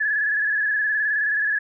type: tone with vibrato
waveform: sine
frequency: 1700 Hz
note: G#6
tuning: 40 cents sharp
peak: -19 dBFS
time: 0-1.59 s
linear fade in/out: 10 ms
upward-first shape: square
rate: 19 Hz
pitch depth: 38 cents each way
effects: none